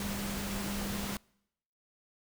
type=tone in noise; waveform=sine; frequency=199.9 Hz; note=G3; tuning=34 cents sharp; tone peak=-37 dBFS; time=0-1.17 s; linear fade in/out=2 ms; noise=pink; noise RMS=-38 dBFS; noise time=0-1.17 s; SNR=-2 dB; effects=noise-tail reverb RT60 0.8 s tail -26 dB re dry